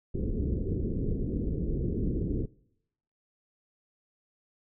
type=low-pass noise; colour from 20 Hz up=pink; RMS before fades=-30 dBFS; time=0.14-2.46 s; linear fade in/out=10 ms; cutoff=440 Hz; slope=48 dB/octave; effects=noise-tail reverb RT60 0.8 s tail -23 dB re dry